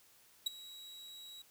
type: tone with ADSR envelope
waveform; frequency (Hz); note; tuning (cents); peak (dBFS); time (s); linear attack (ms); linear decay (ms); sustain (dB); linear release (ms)
40% pulse; 3869; B7; -36; -28; 0.46-1.42; 8; 14; -20; 4
effects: white hiss -65 dBFS RMS until 1.5 s